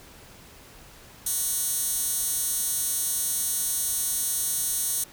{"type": "tone with high-pass filter", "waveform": "15% pulse", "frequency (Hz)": 370, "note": "F#4", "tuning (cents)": 0, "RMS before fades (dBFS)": -27, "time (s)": [1.26, 5.04], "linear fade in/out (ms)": 5, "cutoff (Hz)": 8700, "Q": 1.3, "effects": ["pink hiss -49 dBFS RMS until 5.12 s"]}